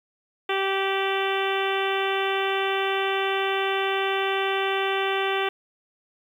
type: harmonic tone with a mistuned harmonic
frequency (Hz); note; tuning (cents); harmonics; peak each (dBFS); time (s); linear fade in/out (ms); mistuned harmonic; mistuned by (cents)
388.6; G4; -15; 1 / 2 / 3 / 4 / 5 / 6 / 7 / 8 / 9; -26 / -29 / -31 / -32 / -33 / -34 / -34 / -35 / -36; 0.49-5.49; 5; 8; -34
effects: 9-bit